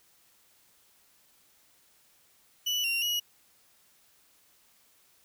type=tone with pitch steps; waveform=35% pulse; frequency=2961 / 2760 / 2907 Hz; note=F#7 / F7 / F#7; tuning=+1 / -21 / -31 cents; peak=-25 dBFS; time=2.66-3.2 s; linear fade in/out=10 ms; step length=180 ms; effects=white hiss -64 dBFS RMS until 5.24 s